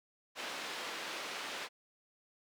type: band-pass noise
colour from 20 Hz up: white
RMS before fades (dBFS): -42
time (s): 0.35-1.69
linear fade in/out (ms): 50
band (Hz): 310 to 3300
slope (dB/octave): 12
effects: none